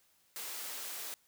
white high-pass noise, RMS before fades -42 dBFS, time 0.36-1.14 s, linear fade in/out 0 ms, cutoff 360 Hz, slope 12 dB/octave, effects white hiss -70 dBFS RMS until 1.27 s

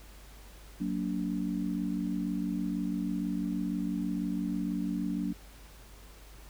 sine chord, Gb augmented, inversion none, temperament just, 185 / 231.2 / 289.1 Hz, Gb3 / Bb3 / D4, 0 / -14 / -27 cents, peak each -33 / -35 / -34 dBFS, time 0.8-5.33 s, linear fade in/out 10 ms, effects added 50 Hz sine -50 dBFS peak until 6.49 s + pink hiss -55 dBFS RMS until 6.49 s

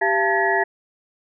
sine tone cluster, 391.1 / 683 / 884 / 1698 / 1915 Hz, G4 / F5 / A5 / G#6 / A#6, -4 / -39 / +8 / +38 / +46 cents, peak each -23 dBFS, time 0.01-0.64 s, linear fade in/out 10 ms, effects none

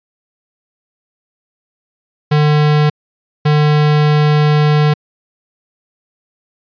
square tone bursts at uneven times, 150 Hz, D3, 37 cents sharp, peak -9 dBFS, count 2, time 2.31-2.9 / 3.45-4.94 s, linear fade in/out 10 ms, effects resampled to 11025 Hz

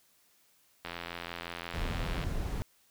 click train, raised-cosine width 0.3 ms, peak -22 dBFS, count 120, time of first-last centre 0.85-2.239 s, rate 85.7 Hz
brown noise, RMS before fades -34 dBFS, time 1.74-2.62 s, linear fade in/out 0 ms
effects white hiss -67 dBFS RMS until 2.9 s

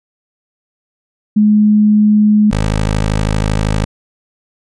sine / 15% pulse tone pair in turn, 210.8 / 52.7 Hz, G#3 / G#1, +26 / +26 cents, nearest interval 2 octaves, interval 2400 cents, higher first, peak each -6 dBFS, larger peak neither, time 1.36-2.51 / 2.51-3.85 s, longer second, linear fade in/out 10 ms, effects resampled to 22050 Hz

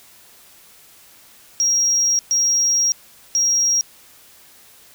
sine tone bursts at uneven times, 5630 Hz, F8, 13 cents sharp, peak -13 dBFS, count 3, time 1.6-2.19 / 2.31-2.92 / 3.35-3.81 s, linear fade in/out 0 ms, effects tanh soft clip ceiling -11 dBFS + white hiss -48 dBFS RMS until 4.94 s

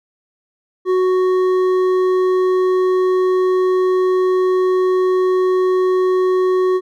sine tone with hard clipping, 370 Hz, F#4, in tune, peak -14 dBFS, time 0.85-6.81 s, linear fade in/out 50 ms, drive 7 dB, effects none

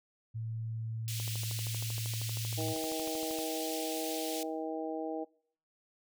sine tone, 112.4 Hz, A2, 37 cents sharp, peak -35 dBFS, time 0.34-2.74 s, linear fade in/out 20 ms
pink high-pass noise, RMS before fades -41 dBFS, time 1.08-4.43 s, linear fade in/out 0 ms, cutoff 2700 Hz, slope 24 dB/octave
click train, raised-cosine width 1 ms, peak -33 dBFS, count 29, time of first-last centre 1.2-3.388 s, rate 12.8 Hz
harmonic tone, 159 Hz, D#3, 38 cents sharp, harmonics 2 / 3 / 4 / 5, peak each -38 / -40 / -41 / -42 dBFS, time 2.57-5.25 s, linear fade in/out 20 ms
effects noise-tail reverb RT60 0.6 s tail -24 dB re dry

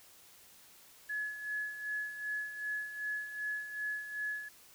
sine tone with tremolo, 1700 Hz, G#6, 40 cents sharp, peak -33 dBFS, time 1.09-4.49 s, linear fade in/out 10 ms, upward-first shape sine, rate 2.6 Hz, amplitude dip 65%, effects white hiss -59 dBFS RMS until 4.74 s

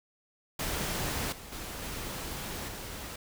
pink noise with level steps, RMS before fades -33 / -46 / -40 / -38 / -41 dBFS, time 0.59-3.16 s, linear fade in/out 5 ms, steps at 1.32 / 1.52 / 1.82 / 2.68 s, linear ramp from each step 5 ms, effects none

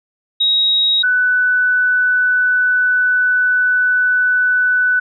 sine tone pair in turn, 3797 / 1493.4 Hz, A#7 / F#6, +31 / +16 cents, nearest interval octave + major third, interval 1615 cents, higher first, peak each -11 dBFS, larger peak neither, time 0.4-1.03 / 1.03-5 s, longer second, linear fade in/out 10 ms, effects none

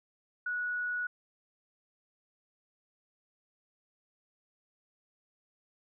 sine tone, 1465 Hz, F#6, 18 cents flat, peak -31 dBFS, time 0.46-1.07 s, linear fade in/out 5 ms, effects none

